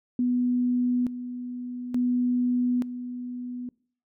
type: tone with tremolo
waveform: sine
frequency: 246.9 Hz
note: B3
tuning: in tune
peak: -21 dBFS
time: 0.19-3.69 s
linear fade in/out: 2 ms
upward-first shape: square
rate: 0.57 Hz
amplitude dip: 70%
effects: noise-tail reverb RT60 0.5 s tail -24 dB re dry